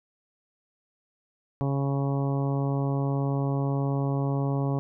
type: harmonic tone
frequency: 138.59 Hz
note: C#3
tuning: in tune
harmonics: 1 / 2 / 3 / 4 / 5 / 6 / 7 / 8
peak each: -25 / -31 / -35 / -37 / -39 / -41 / -42 / -43 dBFS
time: 1.61-4.79 s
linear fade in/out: 0 ms
effects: none